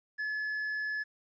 triangle tone, 1714 Hz, A6, 46 cents flat, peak -30 dBFS, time 0.18-1.04 s, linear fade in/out 20 ms, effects resampled to 16000 Hz + 12-bit

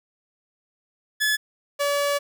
sawtooth tone pair in turn, 1714 / 572 Hz, A6 / D5, -46 / -46 cents, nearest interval octave + perfect fifth, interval 1900 cents, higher first, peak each -16 / -17 dBFS, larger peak first, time 1.2-1.37 / 1.79-2.19 s, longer second, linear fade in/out 20 ms, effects none

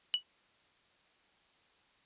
sine tone with exponential decay, 2945 Hz, F#7, 9 cents flat, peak -23 dBFS, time 0.14-0.23 s, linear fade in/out 0 ms, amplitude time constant 18 ms, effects white hiss -68 dBFS RMS until 2.05 s + resampled to 8000 Hz

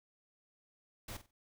pink noise with echo, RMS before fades -45 dBFS, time 1.08-1.17 s, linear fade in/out 5 ms, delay 47 ms, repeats 3, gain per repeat -12 dB, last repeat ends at 1.311 s, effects noise-tail reverb RT60 0.1 s tail -21 dB re dry

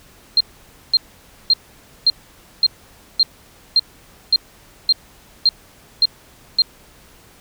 sine tone bursts, 4186 Hz, C8, in tune, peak -9 dBFS, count 12, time 0.37-6.62 s, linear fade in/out 2 ms, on 35 ms, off 530 ms, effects pink hiss -48 dBFS RMS until 7.4 s

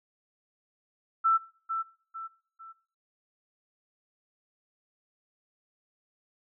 sine tone with echo, 1331 Hz, E6, 16 cents sharp, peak -20 dBFS, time 1.24-1.38 s, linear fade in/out 20 ms, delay 450 ms, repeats 3, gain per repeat -8 dB, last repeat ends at 2.73 s, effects noise-tail reverb RT60 0.6 s tail -23 dB re dry

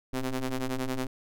sawtooth ring-modulated tone, 128.6 Hz, C3, 30 cents flat, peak -22 dBFS, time 0.13-1.07 s, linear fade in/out 5 ms, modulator 134 Hz, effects none

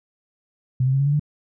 sine tone with pitch steps, 128.1 / 131.93 / 135.87 / 139.94 / 144.12 / 148.43 Hz, C3 / C3 / C#3 / C#3 / D3 / D3, -36 / +15 / -34 / +17 / -32 / +19 cents, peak -16 dBFS, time 0.8-1.196 s, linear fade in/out 5 ms, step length 66 ms, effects none

